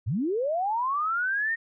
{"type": "linear sweep", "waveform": "sine", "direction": "up", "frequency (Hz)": [82.7, 1866], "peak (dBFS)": -24, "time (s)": [0.06, 1.56], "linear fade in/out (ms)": 20, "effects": []}